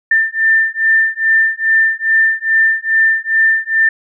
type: beating tone pair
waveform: sine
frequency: 1788 / 1790.4 Hz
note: A6 / A6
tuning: +27 / +30 cents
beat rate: 2.4 Hz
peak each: -13 dBFS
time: 0.11-3.89 s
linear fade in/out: 5 ms
effects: none

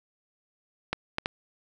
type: clicks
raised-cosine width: 0.3 ms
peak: -11 dBFS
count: 3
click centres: 0.93 / 1.184 / 1.259 s
effects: none

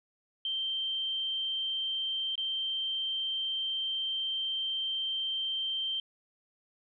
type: tone with dropouts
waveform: sine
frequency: 3136 Hz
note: G7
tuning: in tune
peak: -30 dBFS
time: 0.45-6 s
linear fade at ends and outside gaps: 2 ms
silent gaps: 2.355-2.378 s
effects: none

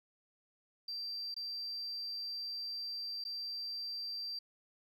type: tone with dropouts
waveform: sine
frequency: 4699 Hz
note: D8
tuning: in tune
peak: -37 dBFS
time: 0.88-4.39 s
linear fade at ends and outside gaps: 5 ms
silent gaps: 1.343-1.364 / 3.24-3.25 s
effects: tanh soft clip ceiling -35 dBFS + 13-bit

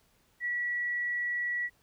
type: tone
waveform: sine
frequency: 1938 Hz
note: B6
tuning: 33 cents flat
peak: -29 dBFS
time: 0.4-1.7 s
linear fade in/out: 50 ms
effects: pink hiss -68 dBFS RMS until 1.82 s

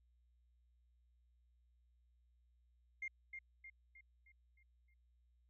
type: tone with echo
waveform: sine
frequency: 2117 Hz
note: C7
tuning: 20 cents sharp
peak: -40 dBFS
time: 3.02-3.08 s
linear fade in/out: 5 ms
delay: 310 ms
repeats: 6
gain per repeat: -6 dB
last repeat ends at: 4.94 s
effects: tanh soft clip ceiling -36 dBFS + added 60 Hz sine -70 dBFS peak until 5.49 s

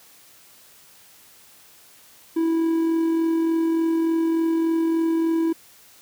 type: tone with amplitude modulation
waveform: triangle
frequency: 327.9 Hz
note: E4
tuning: 9 cents flat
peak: -15 dBFS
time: 2.36-5.53 s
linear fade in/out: 10 ms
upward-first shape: sine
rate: 43.4 Hz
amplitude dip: 30%
effects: white hiss -51 dBFS RMS until 6.01 s + high-pass 60 Hz 12 dB/octave

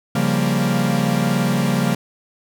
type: chord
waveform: 45% pulse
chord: G half-diminished seventh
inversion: second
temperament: equal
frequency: 138.59 / 174.61 / 196 / 233.1 Hz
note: Db3 / F3 / G3 / Bb3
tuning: 0 / 0 / 0 / 0 cents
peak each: -22 dBFS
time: 0.15-1.95 s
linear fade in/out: 5 ms
effects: none

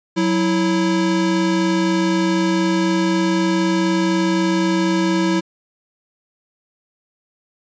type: tone pair together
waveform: square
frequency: 185 / 328.2 Hz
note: F#3 / E4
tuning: 0 / -8 cents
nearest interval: minor seventh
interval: 992 cents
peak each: -20 / -18 dBFS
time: 0.16-5.41 s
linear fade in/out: 20 ms
effects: resampled to 16000 Hz

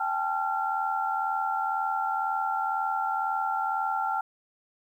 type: tone cluster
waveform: sine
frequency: 785 / 867 / 1373 Hz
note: G5 / A5 / F6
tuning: +2 / -26 / -30 cents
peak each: -30 dBFS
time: 0-4.21 s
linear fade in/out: 5 ms
effects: 10-bit

